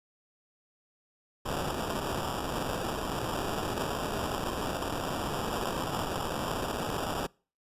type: noise with sample-and-hold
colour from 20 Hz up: blue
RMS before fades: -33 dBFS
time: 1.45-7.27 s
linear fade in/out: 10 ms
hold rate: 2100 Hz
effects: noise-tail reverb RT60 0.4 s tail -26 dB re dry + resampled to 32000 Hz